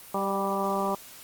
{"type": "harmonic tone with a mistuned harmonic", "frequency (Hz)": 196, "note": "G3", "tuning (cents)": 0, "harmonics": [1, 2, 3, 4, 5, 6], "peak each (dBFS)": [-32, -32, -32, -32, -32, -32], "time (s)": [0.14, 0.95], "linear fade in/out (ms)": 5, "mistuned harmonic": 3, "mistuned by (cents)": 18, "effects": ["white hiss -47 dBFS RMS until 1.23 s", "Opus 32 kbps"]}